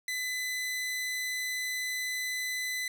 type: tone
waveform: sawtooth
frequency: 2008 Hz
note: B6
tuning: 28 cents sharp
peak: -28 dBFS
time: 0.08-2.88 s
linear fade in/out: 2 ms
effects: none